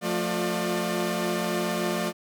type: tone cluster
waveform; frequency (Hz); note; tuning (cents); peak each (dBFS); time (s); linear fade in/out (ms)
sawtooth; 176.7 / 222 / 356.9 / 597; F3 / A3 / F4 / D5; +21 / +16 / +38 / +28; -27; 0.01-2.13; 50
effects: none